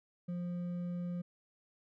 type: tone with hard clipping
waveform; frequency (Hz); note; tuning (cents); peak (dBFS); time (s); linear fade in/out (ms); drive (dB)
triangle; 175.9; F3; +13; -37; 0.28-1.22; 10; 8
effects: none